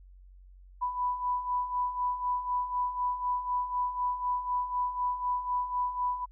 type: beating tone pair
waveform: sine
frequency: 987.8 / 991.8 Hz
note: B5 / B5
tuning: 0 / +7 cents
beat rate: 4 Hz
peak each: -35 / -29 dBFS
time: 0.81-6.26 s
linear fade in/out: 20 ms
effects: added 46 Hz sine -50 dBFS peak until 6.31 s